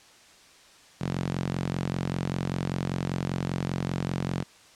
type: tone with high-pass filter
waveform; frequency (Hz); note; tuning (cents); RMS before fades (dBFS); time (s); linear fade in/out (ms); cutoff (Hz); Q
sawtooth; 45.11; F#1; -43; -30; 1-4.44; 20; 150; 2.2
effects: white hiss -54 dBFS RMS until 4.75 s + low-pass 7000 Hz 12 dB/octave